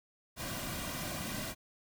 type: noise with comb filter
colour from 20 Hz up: pink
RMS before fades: -39 dBFS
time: 0.36-1.55 s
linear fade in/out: 50 ms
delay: 2.3 ms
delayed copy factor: -0.65
effects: none